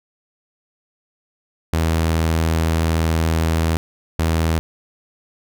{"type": "tone bursts at uneven times", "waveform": "sawtooth", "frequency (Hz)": 81.2, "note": "E2", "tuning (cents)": -26, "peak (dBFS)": -12, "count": 2, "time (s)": [[1.73, 3.77], [4.19, 4.59]], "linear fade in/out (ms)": 0, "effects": []}